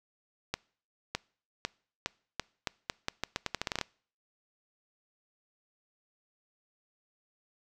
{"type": "accelerating click train", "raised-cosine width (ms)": 0.2, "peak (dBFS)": -13, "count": 18, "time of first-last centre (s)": [0.54, 3.813], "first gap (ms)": 610, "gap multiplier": 0.82, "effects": ["noise-tail reverb RT60 0.5 s tail -25 dB re dry"]}